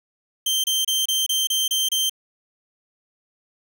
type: tone bursts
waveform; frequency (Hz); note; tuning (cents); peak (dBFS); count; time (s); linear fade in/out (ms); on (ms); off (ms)
sawtooth; 3136; G7; 0; -16; 8; 0.46-2.096; 5; 180; 28
effects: none